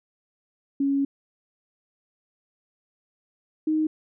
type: tone pair in turn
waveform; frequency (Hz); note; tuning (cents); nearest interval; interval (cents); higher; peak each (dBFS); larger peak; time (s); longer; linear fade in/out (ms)
sine; 277.4 / 311.4; C#4 / D#4; +1 / +2; major second; 201; second; -20; neither; 0.8-1.05 / 3.67-3.87; first; 5
effects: none